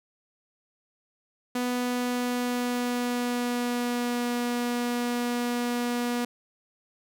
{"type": "tone with pitch glide", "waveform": "sawtooth", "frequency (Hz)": [246.9, 241.7], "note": ["B3", "B3"], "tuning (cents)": [0, -37], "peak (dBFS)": -22, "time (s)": [1.55, 6.25], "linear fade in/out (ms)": 5, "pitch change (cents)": -37, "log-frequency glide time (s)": [1.69, 4.3], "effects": []}